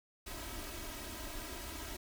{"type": "noise with comb filter", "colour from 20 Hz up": "pink", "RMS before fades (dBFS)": -44, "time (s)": [0.26, 1.97], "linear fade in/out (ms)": 10, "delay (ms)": 3.1, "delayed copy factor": 0.85, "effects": []}